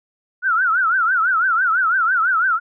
sine tone with vibrato, 1418 Hz, F6, 26 cents sharp, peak -14 dBFS, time 0.42-2.6 s, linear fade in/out 50 ms, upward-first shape triangle, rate 6 Hz, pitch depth 200 cents each way, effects none

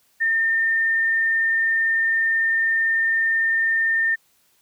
sine tone, 1811 Hz, A6, 49 cents sharp, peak -17 dBFS, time 0.2-4.16 s, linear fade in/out 20 ms, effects white hiss -62 dBFS RMS until 4.61 s

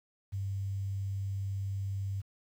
sine tone with quantisation, 98 Hz, G2, in tune, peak -32 dBFS, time 0.32-2.22 s, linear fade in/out 20 ms, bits 10, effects none

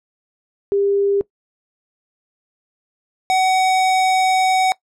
sine / square tone pair in turn, 400 / 751.6 Hz, G4 / F#5, +35 / +27 cents, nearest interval major seventh, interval 1092 cents, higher second, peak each -14 dBFS, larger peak neither, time 0.72-1.21 / 3.3-4.72 s, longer second, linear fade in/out 0 ms, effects noise-tail reverb RT60 0.1 s tail -20 dB re dry + low-pass 8000 Hz 12 dB/octave

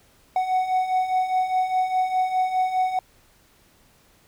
triangle beating tone pair, 740 / 744.9 Hz, F#5 / F#5, 0 / +11 cents, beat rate 4.9 Hz, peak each -25 / -19 dBFS, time 0.36-2.99 s, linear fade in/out 2 ms, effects pink hiss -58 dBFS RMS until 4.27 s

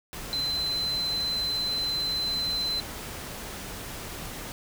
sine tone in noise, 4059 Hz, B7, 47 cents sharp, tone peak -26 dBFS, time 0.33-2.8 s, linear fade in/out 0 ms, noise pink, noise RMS -38 dBFS, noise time 0.13-4.52 s, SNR +9 dB, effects none

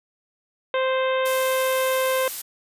harmonic tone, 522 Hz, C5, 4 cents flat, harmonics 1 / 2 / 3 / 4 / 5 / 6 / 7, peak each -21 / -27 / -31 / -33 / -35 / -37 / -38 dBFS, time 0.74-2.28 s, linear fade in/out 2 ms
blue noise, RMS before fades -30 dBFS, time 1.25-2.42 s, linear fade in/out 10 ms
effects resampled to 32000 Hz

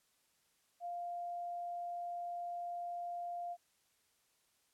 sine tone, 698.5 Hz, F5, in tune, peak -39 dBFS, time 0.8-3.57 s, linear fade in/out 50 ms, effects white hiss -75 dBFS RMS until 4.73 s + low-pass 12000 Hz 12 dB/octave

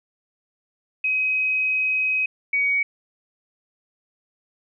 sine tone pair in turn, 2530 / 2251 Hz, D#7 / C#7, +28 / +26 cents, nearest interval major second, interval 202 cents, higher first, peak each -19 / -18 dBFS, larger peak second, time 1.04-2.26 / 2.53-2.83 s, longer first, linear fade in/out 5 ms, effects none

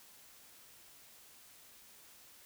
silence, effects white hiss -59 dBFS RMS until 2.45 s

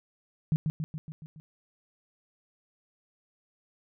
sine tone with echo, 155.56 Hz, D#3, in tune, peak -21 dBFS, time 0.52-0.56 s, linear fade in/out 0 ms, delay 140 ms, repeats 6, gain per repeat -4 dB, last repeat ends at 1.4 s, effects none

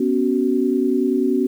sine chord, B suspended second, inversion none, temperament equal with one note detuned, 246.9 / 277.2 / 374.5 Hz, B3 / C#4 / F#4, 0 / 0 / +21 cents, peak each -20 dBFS, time 0-1.47 s, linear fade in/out 5 ms, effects 8-bit

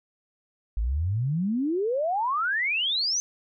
sine exponential sweep, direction up, 50.3 to 6272 Hz, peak -23 dBFS, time 0.77-3.2 s, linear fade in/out 0 ms, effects none

